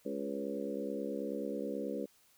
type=harmonic tone with a mistuned harmonic; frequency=69.3 Hz; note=C#2; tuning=in tune; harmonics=3 / 4 / 5 / 6 / 7 / 8; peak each=-42 / -41 / -44 / -43 / -41 / -44 dBFS; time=0.05-2.06 s; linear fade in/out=10 ms; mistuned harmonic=7; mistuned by=+25 cents; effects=white hiss -67 dBFS RMS until 2.37 s